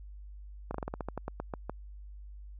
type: slowing click train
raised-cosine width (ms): 1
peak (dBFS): -21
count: 13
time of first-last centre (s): 0.71-1.696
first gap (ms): 34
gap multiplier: 1.15
effects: added 50 Hz sine -44 dBFS peak until 2.59 s